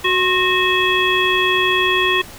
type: harmonic tone with a mistuned harmonic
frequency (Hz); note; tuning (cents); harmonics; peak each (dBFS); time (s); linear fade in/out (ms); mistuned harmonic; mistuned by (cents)
370; F#4; 0; 1 / 3 / 5 / 7 / 9; -20 / -20 / -20 / -20 / -20; 0.04-2.22; 10; 3; -58
effects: pink hiss -37 dBFS RMS until 2.38 s